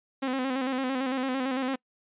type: tone with vibrato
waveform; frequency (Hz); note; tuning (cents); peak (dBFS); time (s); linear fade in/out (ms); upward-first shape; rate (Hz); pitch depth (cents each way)
sawtooth; 261.6; C4; 0; -23; 0.22-1.76; 10; square; 8.9; 53
effects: noise-tail reverb RT60 0.1 s tail -25 dB re dry + resampled to 8000 Hz